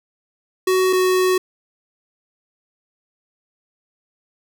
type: tone pair in turn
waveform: square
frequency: 373 / 370.2 Hz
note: F#4 / F#4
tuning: +14 / +1 cents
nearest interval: unison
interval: 13 cents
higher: first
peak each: -15 / -15 dBFS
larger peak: neither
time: 0.67-0.93 / 0.93-1.38 s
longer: second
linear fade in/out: 5 ms
effects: none